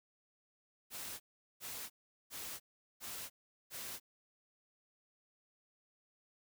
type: noise bursts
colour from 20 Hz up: white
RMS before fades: -45 dBFS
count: 5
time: 0.9-4 s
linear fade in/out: 50 ms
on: 300 ms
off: 400 ms
effects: none